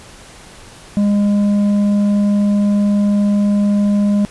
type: tone with tanh clipping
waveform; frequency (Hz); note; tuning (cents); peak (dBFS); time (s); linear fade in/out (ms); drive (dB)
sine; 204.3; G#3; -28; -12; 0.97-4.25; 0; 6
effects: pink hiss -39 dBFS RMS until 4.3 s + resampled to 24000 Hz